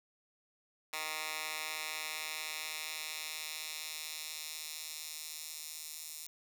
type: tone with high-pass filter sweep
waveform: 10% pulse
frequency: 155.8 Hz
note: D#3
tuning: 3 cents sharp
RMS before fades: -42 dBFS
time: 0.93-6.27 s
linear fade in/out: 2 ms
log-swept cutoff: 1500 to 6600 Hz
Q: 0.85
effects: none